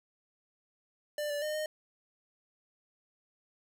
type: tone with pitch steps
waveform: square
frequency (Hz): 594 / 582 / 609 / 615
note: D5 / D5 / D#5 / D#5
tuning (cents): +20 / -16 / -37 / -20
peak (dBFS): -33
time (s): 1.18-1.66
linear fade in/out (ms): 2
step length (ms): 120
effects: none

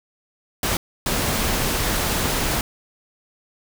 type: noise bursts at uneven times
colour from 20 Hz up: pink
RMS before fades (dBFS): -22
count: 2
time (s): 0.63-0.77 / 1.06-2.61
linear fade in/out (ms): 2
effects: none

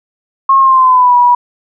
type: tone with pitch glide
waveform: sine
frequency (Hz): 1080 to 973.4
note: C#6 to B5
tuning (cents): -45 to -25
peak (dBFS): -4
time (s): 0.49-1.35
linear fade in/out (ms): 5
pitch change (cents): -180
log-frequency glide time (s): 0.59-1.16
effects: none

